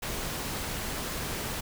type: noise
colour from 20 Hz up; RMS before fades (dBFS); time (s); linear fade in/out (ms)
pink; -34; 0.02-1.61; 10
effects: none